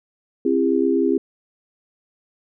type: tone cluster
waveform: sine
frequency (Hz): 266.2 / 336.1 / 403.1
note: C4 / E4 / G4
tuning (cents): +30 / +34 / +48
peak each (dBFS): -20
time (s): 0.45-1.18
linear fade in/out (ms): 5
effects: none